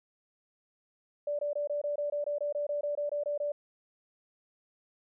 sine tone bursts, 584 Hz, D5, 10 cents flat, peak -29 dBFS, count 16, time 1.27-3.52 s, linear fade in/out 5 ms, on 120 ms, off 22 ms, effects none

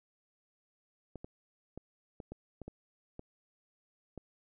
clicks, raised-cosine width 2 ms, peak -30 dBFS, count 9, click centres 1.157 / 1.245 / 1.776 / 2.202 / 2.32 / 2.617 / 2.68 / 3.194 / 4.177 s, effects none

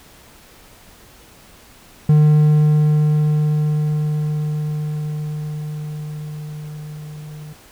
triangle tone with level ramp, 151.3 Hz, D#3, 48 cents flat, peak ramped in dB -6 to -30 dBFS, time 2.09-7.53 s, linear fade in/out 5 ms, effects pink hiss -46 dBFS RMS until 7.71 s

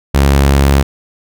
sawtooth tone, 69.3 Hz, C#2, in tune, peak -3 dBFS, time 0.14-0.83 s, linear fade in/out 10 ms, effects none

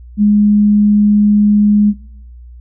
sine tone, 207.7 Hz, G#3, in tune, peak -6 dBFS, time 0.17-1.94 s, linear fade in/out 50 ms, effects noise-tail reverb RT60 0.7 s tail -21 dB re dry + added 60 Hz sine -32 dBFS peak until 2.6 s

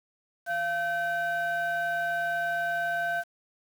sine tone pair together, 690 / 1538.3 Hz, F5 / G6, -21 / -33 cents, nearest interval octave + major second, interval 1388 cents, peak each -27 dBFS, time 0.46-3.24 s, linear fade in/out 50 ms, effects tanh soft clip ceiling -23 dBFS + 8-bit

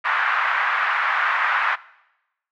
white band-pass noise, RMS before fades -21 dBFS, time 0.04-1.76 s, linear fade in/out 20 ms, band 990 to 1800 Hz, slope 24 dB/octave, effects noise-tail reverb RT60 0.9 s tail -20 dB re dry

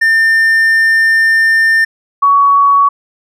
triangle / sine tone pair in turn, 1800 / 1123.9 Hz, A6 / C#6, +39 / +24 cents, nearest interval minor sixth, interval 815 cents, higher first, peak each -5 / -5 dBFS, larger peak neither, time 0.01-1.85 / 2.22-2.89 s, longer first, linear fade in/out 10 ms, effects none

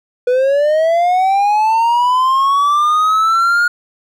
triangle linear sweep, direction up, 487.8 to 1434 Hz, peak -8 dBFS, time 0.27-3.68 s, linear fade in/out 5 ms, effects none

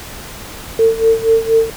sine tone with tremolo, 450.4 Hz, A4, 40 cents sharp, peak -6 dBFS, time 0.79-1.7 s, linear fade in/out 2 ms, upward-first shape sine, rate 4.2 Hz, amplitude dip 85%, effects pink hiss -31 dBFS RMS until 1.76 s

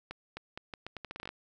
accelerating click train, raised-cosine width 0.3 ms, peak -24 dBFS, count 14, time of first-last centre 0.11-1.29 s, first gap 260 ms, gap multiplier 0.79, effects none

